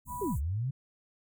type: band-stop noise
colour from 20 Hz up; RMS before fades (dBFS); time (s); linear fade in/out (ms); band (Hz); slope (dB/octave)
pink; -44; 0.05-0.41; 50; 250 to 7000; 96
type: tone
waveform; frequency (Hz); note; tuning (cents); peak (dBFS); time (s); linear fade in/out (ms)
sine; 983; B5; -8; -36; 0.07-0.36; 50
type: linear two-way sweep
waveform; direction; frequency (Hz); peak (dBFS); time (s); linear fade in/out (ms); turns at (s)
sine; down then up; 438.9 to 63.1 to 139.4; -29; 0.21-0.71; 10; 0.38
effects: none